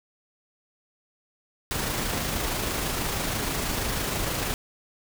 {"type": "noise with amplitude modulation", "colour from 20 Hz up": "pink", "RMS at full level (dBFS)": -27, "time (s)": [1.71, 4.54], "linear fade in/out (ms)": 0, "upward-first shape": "sine", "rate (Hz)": 26.2, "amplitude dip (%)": 30, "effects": []}